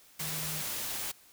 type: tone in noise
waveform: sine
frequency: 155.56 Hz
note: D#3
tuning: in tune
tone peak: -41 dBFS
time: 0.2-0.62 s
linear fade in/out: 10 ms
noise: white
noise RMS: -36 dBFS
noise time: 0.19-1.12 s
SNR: -8 dB
effects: white hiss -59 dBFS RMS until 1.32 s